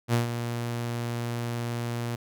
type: tone with ADSR envelope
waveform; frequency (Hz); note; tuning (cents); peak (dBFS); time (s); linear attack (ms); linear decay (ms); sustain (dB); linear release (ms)
sawtooth; 118.6; A#2; +30; -16; 0.08-2.16; 55; 130; -9; 9
effects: none